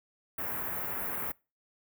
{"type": "band-stop noise", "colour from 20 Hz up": "white", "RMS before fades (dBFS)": -35, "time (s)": [0.38, 1.32], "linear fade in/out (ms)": 5, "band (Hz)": [1900, 14000], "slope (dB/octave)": 24, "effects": ["noise-tail reverb RT60 0.3 s tail -25 dB re dry"]}